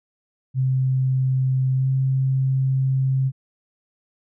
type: tone with pitch glide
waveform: sine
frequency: 130.81 to 132.79 Hz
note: C3 to C3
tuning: 0 to +26 cents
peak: -17 dBFS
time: 0.54-3.32 s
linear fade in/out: 50 ms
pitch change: +26 cents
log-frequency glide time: 1.75-1.88 s
effects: none